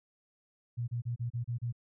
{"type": "tone bursts", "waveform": "sine", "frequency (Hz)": 119.3, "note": "A#2", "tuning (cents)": 41, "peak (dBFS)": -31, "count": 7, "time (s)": [0.77, 1.726], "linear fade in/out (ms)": 20, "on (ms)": 110, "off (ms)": 31, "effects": []}